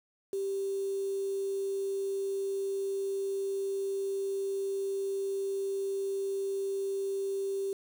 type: tone with quantisation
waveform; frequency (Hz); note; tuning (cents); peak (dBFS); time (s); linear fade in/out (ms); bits
sine; 392; G4; 0; -30; 0.33-7.73; 2; 8
effects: none